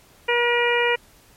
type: harmonic tone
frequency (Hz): 478.6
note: A#4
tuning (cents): +46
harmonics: 1 / 2 / 3 / 4 / 5 / 6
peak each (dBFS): -21 / -25 / -28 / -24 / -24 / -28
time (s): 0.28-0.96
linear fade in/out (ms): 10
effects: pink hiss -53 dBFS RMS until 1.36 s + MP3 64 kbps